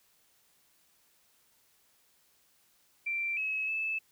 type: tone with pitch steps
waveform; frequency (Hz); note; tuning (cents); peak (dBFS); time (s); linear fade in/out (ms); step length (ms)
sine; 2353 / 2572 / 2618; D7 / E7 / E7; +3 / -43 / -13; -30; 3.06-3.99; 10; 310
effects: white hiss -68 dBFS RMS until 4.11 s